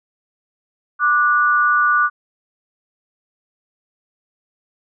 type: tone pair together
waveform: sine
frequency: 1180.1 / 1463 Hz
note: D6 / F#6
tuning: +8 / -20 cents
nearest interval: major third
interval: 372 cents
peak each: -15 dBFS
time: 0.99-2.1 s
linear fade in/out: 50 ms
effects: none